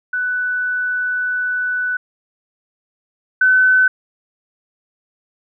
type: tone pair in turn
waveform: sine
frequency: 1491 / 1513.6 Hz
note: F#6 / F#6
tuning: +13 / +39 cents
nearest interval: unison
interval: 26 cents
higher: second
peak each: -17 / -9 dBFS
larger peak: second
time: 0.13-1.97 / 3.41-3.88 s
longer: first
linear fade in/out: 5 ms
effects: none